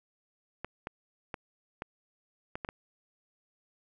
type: clicks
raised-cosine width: 0.5 ms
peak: -21 dBFS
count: 7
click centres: 0.646 / 0.871 / 1.342 / 1.821 / 2.555 / 2.648 / 2.689 s
effects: none